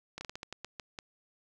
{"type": "slowing click train", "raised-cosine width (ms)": 0.2, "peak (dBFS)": -23, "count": 10, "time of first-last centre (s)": [0.18, 0.988], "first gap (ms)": 30, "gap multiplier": 1.26, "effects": []}